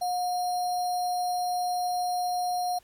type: tone with sample-and-hold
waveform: sine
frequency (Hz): 720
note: F#5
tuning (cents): -47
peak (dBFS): -25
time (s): 0.01-2.79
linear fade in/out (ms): 10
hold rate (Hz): 4900
effects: pink hiss -61 dBFS RMS until 2.83 s + MP3 64 kbps

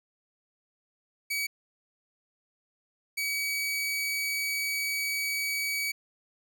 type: tone pair in turn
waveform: sawtooth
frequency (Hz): 2272 / 2272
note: C#7 / C#7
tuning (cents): +42 / +42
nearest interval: unison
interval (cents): 0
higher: neither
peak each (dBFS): -25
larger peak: neither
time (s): 1.3-1.47 / 3.17-5.92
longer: second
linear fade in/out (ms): 10
effects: none

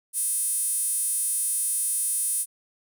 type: tone with high-pass filter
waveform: sawtooth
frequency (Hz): 520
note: C5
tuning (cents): -11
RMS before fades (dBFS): -26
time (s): 0.13-2.46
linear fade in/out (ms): 50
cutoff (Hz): 10000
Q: 7.6
effects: none

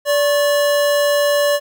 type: tone pair together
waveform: square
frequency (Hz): 580 / 1093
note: D5 / C#6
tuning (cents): -22 / -25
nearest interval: major seventh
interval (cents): 1097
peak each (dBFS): -14 / -26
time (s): 0.05-1.6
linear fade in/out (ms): 50
effects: 9-bit

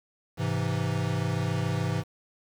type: chord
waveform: square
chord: Ab augmented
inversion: none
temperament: equal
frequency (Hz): 103.83 / 130.81 / 164.81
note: Ab2 / C3 / E3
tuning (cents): 0 / 0 / 0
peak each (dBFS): -31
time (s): 0.37-2.04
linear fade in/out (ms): 50
effects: low-pass 7000 Hz 12 dB/octave + 8-bit

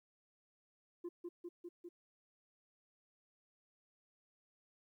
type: tone with echo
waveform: sine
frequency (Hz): 347.8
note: F4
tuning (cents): -7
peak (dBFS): -38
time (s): 1.04-1.09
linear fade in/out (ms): 10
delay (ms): 200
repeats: 4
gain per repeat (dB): -2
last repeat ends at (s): 1.89
effects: tanh soft clip ceiling -40 dBFS + 13-bit

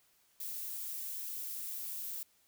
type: noise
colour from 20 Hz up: violet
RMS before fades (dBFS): -41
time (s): 0.4-2.23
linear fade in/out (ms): 2
effects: white hiss -70 dBFS RMS until 2.47 s

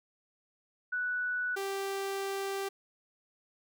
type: tone pair in turn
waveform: sine / sawtooth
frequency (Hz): 1480 / 392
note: F#6 / G4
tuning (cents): 0 / 0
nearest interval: octave + major seventh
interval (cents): 2300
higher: first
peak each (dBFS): -30 / -29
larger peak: second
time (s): 0.92-1.56 / 1.56-2.69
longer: second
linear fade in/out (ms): 10
effects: none

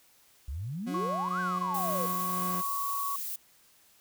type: exponential two-way sweep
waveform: sine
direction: up then down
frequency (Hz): 61.3 to 1585 to 475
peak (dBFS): -33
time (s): 0.48-2.06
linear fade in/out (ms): 5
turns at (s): 1.4
type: tone with tremolo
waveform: 40% pulse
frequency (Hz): 181.4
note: F#3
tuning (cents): -34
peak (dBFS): -33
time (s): 0.86-2.62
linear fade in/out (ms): 20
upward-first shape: sine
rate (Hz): 2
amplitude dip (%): 30
type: tone with pitch glide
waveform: sine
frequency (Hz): 1100 to 1117.9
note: C#6 to C#6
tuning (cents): -14 to +14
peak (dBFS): -31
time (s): 0.94-3.16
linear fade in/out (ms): 5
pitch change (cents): +28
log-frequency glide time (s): 1.52-2.75
type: noise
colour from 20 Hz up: violet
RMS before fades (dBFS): -36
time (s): 1.74-3.36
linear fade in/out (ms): 5
effects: white hiss -62 dBFS RMS until 4 s

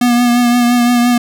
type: tone with vibrato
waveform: square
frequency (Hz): 241.8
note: B3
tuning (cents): -36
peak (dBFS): -9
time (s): 0.01-1.18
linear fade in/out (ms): 5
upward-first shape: triangle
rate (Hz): 5.8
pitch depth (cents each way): 31
effects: none

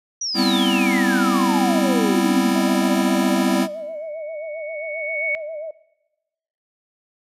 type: exponential sweep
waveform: sine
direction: down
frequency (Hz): 5930 to 219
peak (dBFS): -22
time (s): 0.21-2.51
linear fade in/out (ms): 5
type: chord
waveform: square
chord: C major seventh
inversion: second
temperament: equal with one note detuned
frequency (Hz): 196 / 246.9 / 261.6 / 331.3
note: G3 / B3 / C4 / E4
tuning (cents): 0 / 0 / 0 / +9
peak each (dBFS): -23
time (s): 0.34-3.68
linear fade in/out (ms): 50
type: tone with vibrato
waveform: sine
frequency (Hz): 622.3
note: D#5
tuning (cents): 0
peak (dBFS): -27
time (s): 2.55-5.71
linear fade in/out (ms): 5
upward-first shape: sine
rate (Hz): 7.5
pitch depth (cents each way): 93
type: tone with exponential growth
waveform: sine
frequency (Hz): 2222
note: C#7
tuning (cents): +4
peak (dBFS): -19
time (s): 3.69-5.35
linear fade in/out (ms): 0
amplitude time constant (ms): 360
effects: noise-tail reverb RT60 1.0 s tail -20 dB re dry + resampled to 32000 Hz

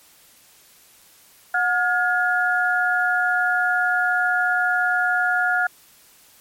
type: tone cluster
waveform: sine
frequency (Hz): 729 / 1424 / 1686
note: F#5 / F6 / G#6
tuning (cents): -26 / +33 / +26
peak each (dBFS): -23 / -19 / -25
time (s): 1.54-5.67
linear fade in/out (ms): 5
effects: white hiss -52 dBFS RMS until 6.4 s + MP3 64 kbps

